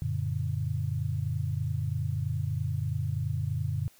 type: chord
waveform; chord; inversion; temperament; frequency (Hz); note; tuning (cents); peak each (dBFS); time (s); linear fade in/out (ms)
sine; Gb augmented; none; just; 92.5 / 115.62 / 144.53; Gb2 / Bb2 / D3; 0 / -14 / -27; -32; 0.02-3.88; 0
effects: white hiss -60 dBFS RMS until 3.99 s